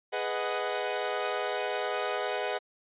sawtooth chord, G# minor seventh, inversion none, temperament equal with one note detuned, 415.3 / 496.7 / 622.3 / 740 Hz, G#4 / B4 / D#5 / F#5, 0 / +10 / 0 / 0 cents, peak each -31 dBFS, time 0.12-2.59 s, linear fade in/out 20 ms, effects resampled to 8000 Hz

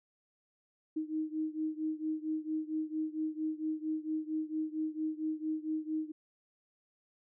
sine beating tone pair, 310.9 / 315.3 Hz, D#4 / D#4, -1 / +23 cents, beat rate 4.4 Hz, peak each -35 / -37 dBFS, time 0.96-6.12 s, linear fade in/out 10 ms, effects none

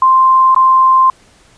sine tone with dropouts, 1046.5 Hz, C6, in tune, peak -5 dBFS, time 0.02-1.1 s, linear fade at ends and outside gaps 2 ms, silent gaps 0.547-0.562 s, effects pink hiss -47 dBFS RMS until 1.57 s + resampled to 22050 Hz

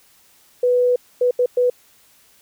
sine tone bursts at uneven times, 493.9 Hz, B4, in tune, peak -13 dBFS, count 4, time 0.63-0.96 / 1.21-1.31 / 1.39-1.46 / 1.57-1.7 s, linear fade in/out 5 ms, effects white hiss -54 dBFS RMS until 2.41 s

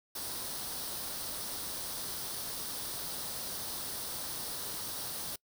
white noise with comb filter, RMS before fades -39 dBFS, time 0.15-5.36 s, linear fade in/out 5 ms, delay 0.21 ms, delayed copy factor +0.55, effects noise-tail reverb RT60 0.1 s tail -25 dB re dry

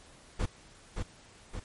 brown noise with echo, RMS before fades -29 dBFS, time 0.39-0.46 s, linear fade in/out 10 ms, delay 570 ms, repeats 2, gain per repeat -4 dB, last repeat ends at 1.6 s, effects pink hiss -56 dBFS RMS until 1.64 s + MP3 48 kbps

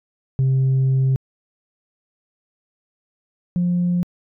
sine tone pair in turn, 132.5 / 176.42 Hz, C3 / F3, +22 / +18 cents, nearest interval perfect fourth, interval 496 cents, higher second, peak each -12 / -15 dBFS, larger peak first, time 0.39-1.16 / 3.56-4.03 s, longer first, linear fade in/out 0 ms, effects tanh soft clip ceiling -13 dBFS

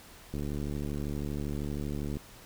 click train, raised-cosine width 3 ms, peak -23 dBFS, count 134, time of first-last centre 0.34-2.169 s, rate 72.7 Hz, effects pink hiss -52 dBFS RMS until 2.45 s

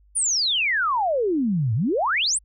sine exponential two-way sweep, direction down then up, 9956 to 103.8 to 9956 Hz, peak -19 dBFS, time 0.15-2.39 s, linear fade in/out 20 ms, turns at 1.74 s, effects added 50 Hz sine -53 dBFS peak until 2.44 s

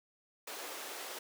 pink high-pass noise, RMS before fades -44 dBFS, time 0.47-1.19 s, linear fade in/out 5 ms, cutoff 380 Hz, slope 24 dB/octave, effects none

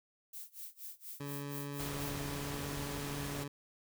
violet noise with tremolo, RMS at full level -45 dBFS, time 0.33-2.19 s, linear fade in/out 5 ms, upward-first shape sine, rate 4.2 Hz, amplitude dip 95%
20% pulse tone, 142.4 Hz, C#3, 47 cents sharp, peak -35 dBFS, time 1.2-3.48 s, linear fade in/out 5 ms
pink noise, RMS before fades -43 dBFS, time 1.79-3.44 s, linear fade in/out 5 ms
effects none

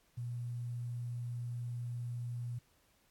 sine tone with quantisation, 120.6 Hz, B2, 41 cents flat, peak -37 dBFS, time 0.17-2.59 s, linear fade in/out 10 ms, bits 11, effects pink hiss -71 dBFS RMS until 3.1 s + AAC 64 kbps

